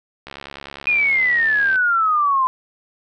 click train, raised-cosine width 0.3 ms, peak -17 dBFS, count 105, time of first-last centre 0.27-1.758 s, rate 69.9 Hz
sine exponential sweep, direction down, 2489 to 1024 Hz, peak -14 dBFS, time 0.87-2.47 s, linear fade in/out 0 ms
effects none

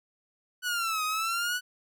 sawtooth exponential two-way sweep, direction down then up, 1493 to 1244.5 to 1493 Hz, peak -24 dBFS, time 0.62-1.61 s, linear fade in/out 50 ms, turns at 1.04 s, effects none

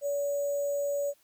sine tone with sample-and-hold, 570 Hz, C#5, 48 cents sharp, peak -27 dBFS, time 0.01-1.14 s, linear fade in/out 50 ms, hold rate 7350 Hz, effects white hiss -66 dBFS RMS until 1.23 s

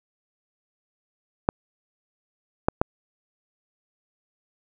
clicks, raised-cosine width 1 ms, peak -4 dBFS, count 3, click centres 1.489 / 2.685 / 2.815 s, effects none

